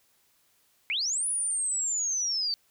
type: linear two-way sweep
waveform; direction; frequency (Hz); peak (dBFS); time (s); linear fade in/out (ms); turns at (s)
sine; up then down; 2093 to 9956 to 4516; -26; 0.9-2.54; 0; 1.27
effects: white hiss -67 dBFS RMS until 2.7 s